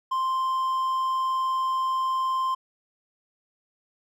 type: tone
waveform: triangle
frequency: 1046.5 Hz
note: C6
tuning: in tune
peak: -21 dBFS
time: 0.11-2.55 s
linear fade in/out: 10 ms
effects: none